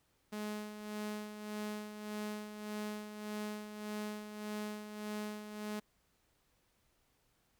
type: tone with tremolo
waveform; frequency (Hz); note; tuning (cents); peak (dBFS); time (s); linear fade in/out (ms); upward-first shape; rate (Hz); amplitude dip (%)
sawtooth; 210.9; G#3; +27; -34; 0.32-5.8; 10; sine; 1.7; 60
effects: pink hiss -75 dBFS RMS until 7.59 s